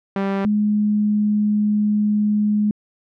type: tone pair in turn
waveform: sawtooth / sine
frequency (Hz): 196 / 209.5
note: G3 / G#3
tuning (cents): 0 / +15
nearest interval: minor second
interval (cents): 115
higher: second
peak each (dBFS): -15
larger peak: neither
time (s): 0.16-0.45 / 0.45-2.71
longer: second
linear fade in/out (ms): 2
effects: low-pass 2000 Hz 12 dB/octave